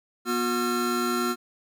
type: tone cluster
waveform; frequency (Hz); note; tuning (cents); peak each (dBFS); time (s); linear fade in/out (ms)
square; 242.3 / 360.1 / 1363; B3 / F#4 / F6; -33 / -47 / -43; -29; 0.25-1.36; 50
effects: none